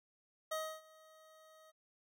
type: tone with ADSR envelope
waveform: 25% pulse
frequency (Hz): 630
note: D#5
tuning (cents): +21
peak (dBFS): -32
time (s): 0.51-1.72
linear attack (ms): 10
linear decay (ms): 290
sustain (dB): -24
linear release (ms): 24
effects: none